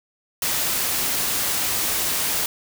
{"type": "noise", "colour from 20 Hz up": "white", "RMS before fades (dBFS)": -23, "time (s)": [0.42, 2.46], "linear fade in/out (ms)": 2, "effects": []}